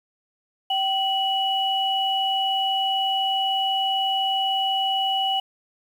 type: tone pair together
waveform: sine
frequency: 773 / 2937 Hz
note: G5 / F#7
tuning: -24 / -13 cents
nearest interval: octave + major seventh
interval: 2311 cents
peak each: -23 dBFS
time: 0.7-5.4 s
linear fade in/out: 5 ms
effects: 8-bit